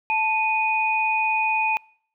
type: tone pair together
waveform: sine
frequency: 880 / 2479 Hz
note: A5 / D#7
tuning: 0 / -7 cents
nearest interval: octave + tritone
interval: 1793 cents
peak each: -22 dBFS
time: 0.1-1.77 s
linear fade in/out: 0 ms
effects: noise-tail reverb RT60 0.6 s tail -26 dB re dry